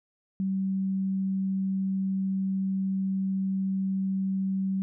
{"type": "tone", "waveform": "sine", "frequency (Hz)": 191.9, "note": "G3", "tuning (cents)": -37, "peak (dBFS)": -25, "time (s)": [0.4, 4.82], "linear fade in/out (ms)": 0, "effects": []}